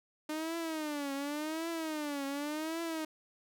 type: tone with vibrato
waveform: sawtooth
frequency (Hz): 303.6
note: D#4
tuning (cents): -42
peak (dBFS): -31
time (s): 0.29-3.05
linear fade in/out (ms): 5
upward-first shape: triangle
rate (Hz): 0.89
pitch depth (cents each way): 180
effects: none